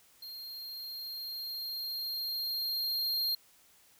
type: tone with level ramp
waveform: square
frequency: 4209 Hz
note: C8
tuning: 9 cents sharp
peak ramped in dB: -43 to -29 dBFS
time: 0.22-3.35 s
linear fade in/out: 5 ms
effects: white hiss -63 dBFS RMS until 3.99 s